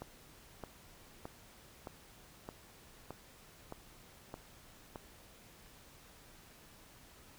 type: click train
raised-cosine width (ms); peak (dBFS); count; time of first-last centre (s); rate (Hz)
1; -29; 9; 0.02-4.958; 1.62
effects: pink hiss -59 dBFS RMS until 7.38 s